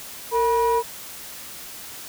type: tone pair together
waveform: sine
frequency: 458.5 / 970 Hz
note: A#4 / B5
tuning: -29 / -31 cents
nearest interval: octave + minor second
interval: 1298 cents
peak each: -18 dBFS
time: 0.31-0.83 s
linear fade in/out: 50 ms
effects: tanh soft clip ceiling -14 dBFS + white hiss -38 dBFS RMS until 2.08 s